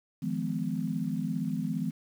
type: chord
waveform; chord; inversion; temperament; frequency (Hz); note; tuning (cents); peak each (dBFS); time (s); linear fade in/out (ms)
sine; F half-diminished seventh; third; just; 157.15 / 174.61 / 209.5 / 251.4; Eb3 / F3 / Ab3 / Cb4; +18 / 0 / +15 / +31; -35 / -34 / -34 / -34; 0.22-1.91; 10
effects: 9-bit